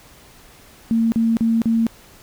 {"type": "tone bursts", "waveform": "sine", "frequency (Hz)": 227.6, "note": "A#3", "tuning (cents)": -41, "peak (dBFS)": -14, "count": 4, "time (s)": [0.91, 1.867], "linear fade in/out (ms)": 0, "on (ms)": 210, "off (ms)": 39, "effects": ["pink hiss -47 dBFS RMS until 2.22 s"]}